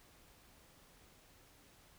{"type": "silence", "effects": ["pink hiss -64 dBFS RMS until 1.98 s"]}